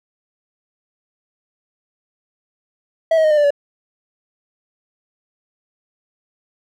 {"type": "tone with pitch steps", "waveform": "triangle", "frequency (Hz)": [652, 635.3, 619, 603.1, 587.6, 572.5], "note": ["E5", "D#5", "D#5", "D5", "D5", "D5"], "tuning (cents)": [-19, 36, -9, 46, 1, -44], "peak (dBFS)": -9, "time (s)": [3.11, 3.506], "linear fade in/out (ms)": 5, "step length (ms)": 66, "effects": []}